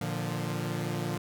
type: chord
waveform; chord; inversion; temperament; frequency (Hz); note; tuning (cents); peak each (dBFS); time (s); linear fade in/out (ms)
sawtooth; Bb major; none; equal with one note detuned; 116.54 / 148.97 / 174.61; Bb2 / D3 / F3; 0 / +25 / 0; -31; 0.01-1.18; 5
effects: none